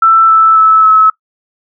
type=tone with pitch steps; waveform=sine; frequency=1330 / 1317.8 / 1305.6 / 1293.6 Hz; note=E6 / E6 / E6 / E6; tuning=+15 / -1 / -17 / -33 cents; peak=-3 dBFS; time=0.02-1.1 s; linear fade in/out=5 ms; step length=270 ms; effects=noise-tail reverb RT60 0.1 s tail -21 dB re dry